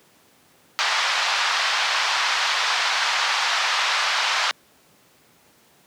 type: band-pass noise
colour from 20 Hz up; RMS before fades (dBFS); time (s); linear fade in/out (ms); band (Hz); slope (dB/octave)
pink; -22; 0.79-4.51; 0; 870 to 5300; 24
effects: pink hiss -56 dBFS RMS until 5.86 s + high-pass 150 Hz 12 dB/octave